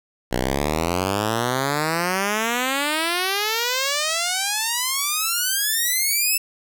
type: exponential sweep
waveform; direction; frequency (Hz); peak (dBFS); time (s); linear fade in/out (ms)
5% pulse; up; 59.5 to 2657; -9; 0.31-6.38; 10
effects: none